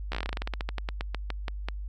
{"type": "slowing click train", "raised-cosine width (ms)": 0.3, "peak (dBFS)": -16, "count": 23, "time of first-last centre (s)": [0.12, 1.686], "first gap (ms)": 13, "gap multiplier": 1.14, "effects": ["added 50 Hz sine -33 dBFS peak until 1.88 s"]}